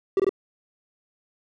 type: tone bursts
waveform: triangle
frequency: 388.1 Hz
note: G4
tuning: 17 cents flat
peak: -15 dBFS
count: 3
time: 0.17-0.293 s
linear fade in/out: 2 ms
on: 27 ms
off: 21 ms
effects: none